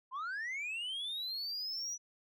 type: linear sweep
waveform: sine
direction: up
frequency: 987.8 to 5920 Hz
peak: -34 dBFS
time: 0.11-1.98 s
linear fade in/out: 50 ms
effects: tanh soft clip ceiling -36 dBFS